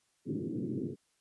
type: band-pass noise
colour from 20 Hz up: white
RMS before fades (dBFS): -36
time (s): 0.25-0.96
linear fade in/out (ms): 50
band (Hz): 110 to 380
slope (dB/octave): 48
effects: white hiss -74 dBFS RMS until 1.2 s + resampled to 24000 Hz